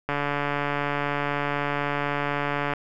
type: click train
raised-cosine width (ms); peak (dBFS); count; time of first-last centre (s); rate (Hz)
0.5; -11; 382; 0.09-2.736; 144
effects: none